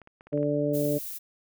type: clicks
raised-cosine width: 0.5 ms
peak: -34 dBFS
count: 7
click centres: 0.017 / 0.074 / 0.209 / 0.27 / 0.33 / 0.376 / 0.43 s
type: harmonic tone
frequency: 146.3 Hz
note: D3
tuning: 6 cents flat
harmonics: 1 / 2 / 3 / 4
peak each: -31 / -28 / -30 / -28 dBFS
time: 0.32-0.99 s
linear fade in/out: 20 ms
type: noise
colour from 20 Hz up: violet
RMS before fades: -37 dBFS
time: 0.73-1.19 s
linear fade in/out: 20 ms
effects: none